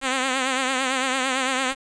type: tone with vibrato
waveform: 5% pulse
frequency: 261.6 Hz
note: C4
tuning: in tune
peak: -10 dBFS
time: 0.01-1.75 s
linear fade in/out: 50 ms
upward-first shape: triangle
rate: 8.9 Hz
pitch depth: 76 cents each way
effects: resampled to 22050 Hz + 7-bit